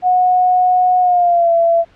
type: tone with pitch glide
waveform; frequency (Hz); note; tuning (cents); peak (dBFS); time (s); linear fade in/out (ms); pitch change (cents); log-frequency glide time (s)
sine; 730 to 673.3; F#5 to E5; -24 to +36; -9; 0.02-1.85; 50; -140; 1-1.52
effects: pink hiss -49 dBFS RMS until 1.95 s + low-pass 3000 Hz 12 dB/octave